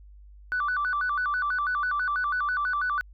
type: tone with vibrato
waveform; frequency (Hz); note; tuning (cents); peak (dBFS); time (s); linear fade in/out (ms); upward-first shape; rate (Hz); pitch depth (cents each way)
sine; 1318.5; E6; 0; -23; 0.52-3.01; 0; square; 6.1; 210
effects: tanh soft clip ceiling -20 dBFS + added 50 Hz sine -46 dBFS peak until 3.13 s